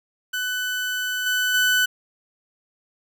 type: tone with level steps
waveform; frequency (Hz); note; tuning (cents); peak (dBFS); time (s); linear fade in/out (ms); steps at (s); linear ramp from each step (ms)
30% pulse; 1500; F#6; +23; -21 / -17 / -14; 0.33-1.86; 10; 1.26 / 1.54; 5
effects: 9-bit